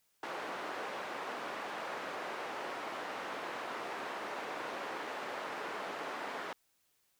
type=band-pass noise; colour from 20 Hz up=white; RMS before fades=-41 dBFS; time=0.23-6.53 s; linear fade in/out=2 ms; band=360 to 1300 Hz; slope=12 dB/octave; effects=white hiss -75 dBFS RMS until 7.19 s